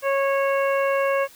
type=harmonic tone; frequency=550 Hz; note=C#5; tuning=14 cents flat; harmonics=1 / 2 / 3 / 4 / 5; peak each=-20 / -26 / -30 / -32 / -34 dBFS; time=0.02-1.28 s; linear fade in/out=50 ms; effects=white hiss -49 dBFS RMS until 1.35 s